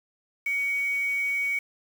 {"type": "tone with quantisation", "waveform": "sine", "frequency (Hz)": 2247, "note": "C#7", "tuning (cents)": 23, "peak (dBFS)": -24, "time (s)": [0.46, 1.59], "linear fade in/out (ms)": 5, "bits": 7, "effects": []}